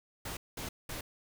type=noise bursts; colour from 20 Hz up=pink; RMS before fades=-40 dBFS; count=3; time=0.25-1.01 s; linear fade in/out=5 ms; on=120 ms; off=200 ms; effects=none